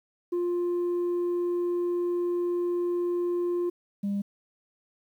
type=tone pair in turn; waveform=sine; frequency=350.9 / 200.9 Hz; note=F4 / G3; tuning=+8 / +43 cents; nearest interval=minor seventh; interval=965 cents; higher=first; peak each=-22 / -24 dBFS; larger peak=first; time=0.32-3.7 / 4.03-4.22 s; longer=first; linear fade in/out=10 ms; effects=tanh soft clip ceiling -24 dBFS + 10-bit